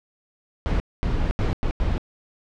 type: noise bursts at uneven times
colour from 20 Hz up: brown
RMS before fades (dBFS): -22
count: 5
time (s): 0.66-0.8 / 1.03-1.31 / 1.39-1.53 / 1.63-1.71 / 1.8-1.98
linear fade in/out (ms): 0
effects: low-pass 4000 Hz 12 dB/octave